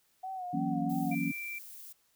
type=tone with vibrato; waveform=sine; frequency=740 Hz; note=F#5; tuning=in tune; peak=-36 dBFS; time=0.23-1.15 s; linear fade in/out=10 ms; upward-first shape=sine; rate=3 Hz; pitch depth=60 cents each way
type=chord; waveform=sine; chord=F# dominant seventh; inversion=third; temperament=equal; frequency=164.81 / 185 / 233.1 / 277.2 Hz; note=E3 / F#3 / A#3 / C#4; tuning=0 / 0 / 0 / 0 cents; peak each=-36 / -37 / -35 / -33 dBFS; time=0.53-1.32 s; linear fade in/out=10 ms
type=noise; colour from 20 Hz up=violet; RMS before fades=-48 dBFS; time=0.89-1.93 s; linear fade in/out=10 ms
type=tone; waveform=sine; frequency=2349 Hz; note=D7; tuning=in tune; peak=-37 dBFS; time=1.11-1.59 s; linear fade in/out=10 ms
effects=white hiss -71 dBFS RMS until 2.15 s